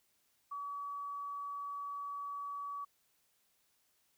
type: tone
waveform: sine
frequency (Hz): 1139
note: C#6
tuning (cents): +47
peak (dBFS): -39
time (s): 0.51-2.85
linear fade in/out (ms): 10
effects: white hiss -75 dBFS RMS until 4.17 s